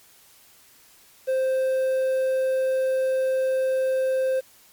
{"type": "tone with quantisation", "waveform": "triangle", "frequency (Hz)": 523.3, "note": "C5", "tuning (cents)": 0, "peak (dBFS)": -18, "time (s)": [1.27, 4.41], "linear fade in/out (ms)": 20, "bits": 8, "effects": ["white hiss -54 dBFS RMS until 4.72 s", "MP3 96 kbps"]}